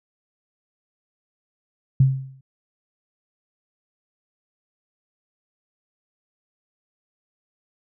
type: tone with exponential decay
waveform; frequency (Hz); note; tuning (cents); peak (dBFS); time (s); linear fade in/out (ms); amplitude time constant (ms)
sine; 133.3; C3; +33; -9; 2-2.41; 5; 87
effects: none